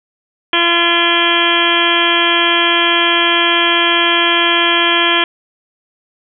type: harmonic tone with a mistuned harmonic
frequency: 341.9 Hz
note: F4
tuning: 37 cents flat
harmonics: 1 / 2 / 3 / 4 / 5 / 6 / 7 / 8 / 9 / 10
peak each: -19 / -22 / -18 / -22 / -18 / -23 / -18 / -23 / -17 / -18 dBFS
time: 0.53-5.24 s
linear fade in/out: 2 ms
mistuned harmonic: 10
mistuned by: -62 cents
effects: none